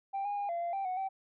sine tone with pitch steps, 787 / 817 / 811 / 685 / 689 / 783 / 738 / 771 Hz, G5 / G#5 / G#5 / F5 / F5 / G5 / F#5 / G5, +7 / -29 / -41 / -34 / -24 / -2 / -5 / -29 cents, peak -30 dBFS, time 0.13-1.09 s, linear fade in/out 20 ms, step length 120 ms, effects tanh soft clip ceiling -30 dBFS

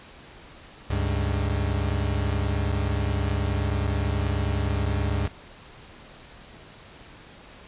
40% pulse tone pair together, 71 / 100.41 Hz, C#2 / G2, +42 / +42 cents, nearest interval tritone, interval 600 cents, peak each -25 dBFS, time 0.9-5.28 s, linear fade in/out 5 ms, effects pink hiss -47 dBFS RMS until 7.67 s + resampled to 8000 Hz

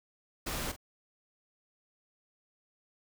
pink noise with echo, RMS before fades -36 dBFS, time 0.46-0.72 s, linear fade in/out 10 ms, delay 44 ms, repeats 1, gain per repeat -12 dB, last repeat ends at 0.764 s, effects none

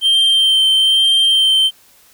triangle tone with vibrato, 3136 Hz, G7, in tune, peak -8 dBFS, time 0.01-1.71 s, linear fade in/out 50 ms, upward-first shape sine, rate 1.1 Hz, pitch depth 13 cents each way, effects white hiss -49 dBFS RMS until 2.13 s

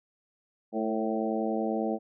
harmonic tone with a mistuned harmonic, 110.1 Hz, A2, 2 cents sharp, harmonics 2 / 3 / 4 / 5 / 6 / 7, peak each -31 / -33 / -34 / -35 / -36 / -36 dBFS, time 0.72-1.99 s, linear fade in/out 50 ms, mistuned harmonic 4, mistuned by +32 cents, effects none

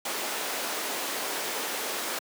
pink high-pass noise, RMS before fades -32 dBFS, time 0.05-2.19 s, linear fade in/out 5 ms, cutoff 380 Hz, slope 12 dB/octave, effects high-pass 200 Hz 12 dB/octave

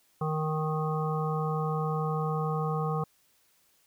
harmonic tone, 155.56 Hz, D#3, in tune, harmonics 1 / 3 / 5 / 7 / 8, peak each -29 / -34 / -36 / -37 / -38 dBFS, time 0.21-3.04 s, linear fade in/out 5 ms, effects white hiss -67 dBFS RMS until 3.86 s

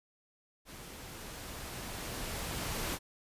pink noise with level ramp, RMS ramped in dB -49 to -35 dBFS, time 0.65-2.99 s, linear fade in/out 50 ms, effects resampled to 32000 Hz

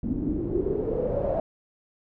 pink noise with low-pass filter sweep, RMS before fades -27 dBFS, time 0.03-1.4 s, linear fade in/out 2 ms, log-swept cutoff 250 to 640 Hz, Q 7.9, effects none

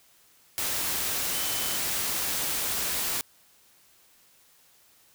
sine tone in noise, 3049 Hz, G7, 49 cents flat, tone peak -38 dBFS, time 1.34-1.76 s, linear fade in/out 0 ms, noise white, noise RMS -29 dBFS, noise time 0.58-3.21 s, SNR -12 dB, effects white hiss -60 dBFS RMS until 5.14 s

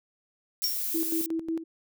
violet noise, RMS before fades -31 dBFS, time 0.62-1.26 s, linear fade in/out 0 ms
triangle tone with exponential decay, 5520 Hz, F8, 21 cents flat, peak -21 dBFS, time 0.64-0.84 s, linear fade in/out 0 ms, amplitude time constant 43 ms
sine tone with tremolo, 326.5 Hz, E4, 17 cents flat, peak -26 dBFS, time 0.94-1.64 s, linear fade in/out 10 ms, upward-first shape square, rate 5.5 Hz, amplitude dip 70%
effects none

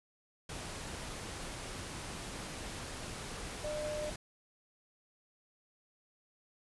sine tone in noise, 603 Hz, D5, 46 cents sharp, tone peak -36 dBFS, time 3.64-4.1 s, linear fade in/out 5 ms, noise pink, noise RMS -43 dBFS, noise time 0.49-4.16 s, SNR +4 dB, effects resampled to 24000 Hz

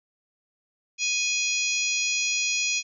harmonic tone with a mistuned harmonic, 830.6 Hz, G#5, in tune, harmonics 3 / 4 / 5 / 6 / 7 / 8, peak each -26 / -33 / -33 / -34 / -31 / -31 dBFS, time 0.98-2.83 s, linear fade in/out 50 ms, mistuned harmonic 8, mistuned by +17 cents, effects none

